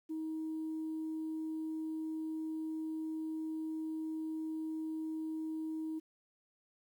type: tone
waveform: sine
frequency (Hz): 316.5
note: D#4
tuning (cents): +30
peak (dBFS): -35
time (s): 0.09-6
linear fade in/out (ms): 20
effects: tanh soft clip ceiling -33 dBFS + 11-bit